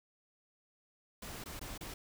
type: noise with dropouts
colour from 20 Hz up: pink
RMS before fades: -45 dBFS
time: 1.22-1.94 s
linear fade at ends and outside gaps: 5 ms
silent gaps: 1.44-1.458 / 1.594-1.612 / 1.778-1.808 s
effects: none